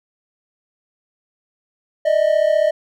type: tone pair together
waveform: triangle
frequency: 600 / 635 Hz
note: D5 / D#5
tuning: +37 / +35 cents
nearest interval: minor second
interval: 98 cents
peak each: -14 dBFS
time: 2.05-2.71 s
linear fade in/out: 10 ms
effects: none